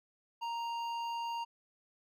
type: tone with hard clipping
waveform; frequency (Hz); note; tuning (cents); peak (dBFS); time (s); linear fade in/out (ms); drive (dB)
sine; 932.3; A#5; 0; -37; 0.41-1.45; 20; 10
effects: none